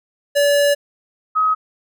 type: tone pair in turn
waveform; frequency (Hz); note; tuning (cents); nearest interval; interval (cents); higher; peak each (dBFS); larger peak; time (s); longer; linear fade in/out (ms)
square / sine; 574 / 1268.3; D5 / D#6; -40 / +33; octave + major second; 1373; second; -13; neither; 0.35-0.75 / 1.35-1.55; first; 20
effects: none